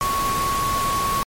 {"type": "tone in noise", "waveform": "sine", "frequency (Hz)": 1108.7, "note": "C#6", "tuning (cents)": 0, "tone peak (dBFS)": -20, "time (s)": [0.01, 1.23], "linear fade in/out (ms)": 0, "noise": "pink", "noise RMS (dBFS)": -27, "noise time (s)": [0.01, 1.23], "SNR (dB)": 4, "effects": ["MP3 64 kbps"]}